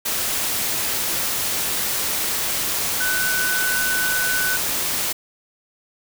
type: tone in noise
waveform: sine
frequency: 1500 Hz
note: F#6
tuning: 23 cents sharp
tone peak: -21 dBFS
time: 3-4.57 s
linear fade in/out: 10 ms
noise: white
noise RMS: -23 dBFS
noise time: 0.05-5.13 s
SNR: -1 dB
effects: none